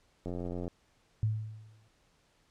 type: click train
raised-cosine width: 2 ms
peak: -25 dBFS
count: 38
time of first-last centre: 0.26-0.679 s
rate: 88.3 Hz
type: tone with exponential decay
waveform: sine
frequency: 108.6 Hz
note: A2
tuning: 22 cents flat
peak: -24 dBFS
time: 1.23-1.88 s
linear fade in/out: 0 ms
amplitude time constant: 140 ms
effects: pink hiss -69 dBFS RMS until 2.5 s + low-pass 8000 Hz 12 dB/octave